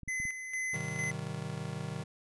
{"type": "clicks", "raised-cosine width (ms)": 5, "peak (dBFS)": -33, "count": 4, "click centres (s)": [0.033, 0.078, 0.201, 0.253]}
{"type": "tone with tremolo", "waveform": "square", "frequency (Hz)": 2037, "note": "C7", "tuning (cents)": -47, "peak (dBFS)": -33, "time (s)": [0.08, 1.11], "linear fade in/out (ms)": 5, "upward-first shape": "square", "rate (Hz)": 2.2, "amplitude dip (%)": 55}
{"type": "chord", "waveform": "square", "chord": "Ab major seventh", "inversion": "none", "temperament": "just", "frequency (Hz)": [103.83, 129.78, 155.74, 194.67], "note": ["Ab2", "C3", "Eb3", "G3"], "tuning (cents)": [0, -14, 2, -12], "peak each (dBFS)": [-46, -42, -40, -45], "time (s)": [0.73, 2.04], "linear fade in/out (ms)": 10}
{"effects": ["resampled to 24000 Hz"]}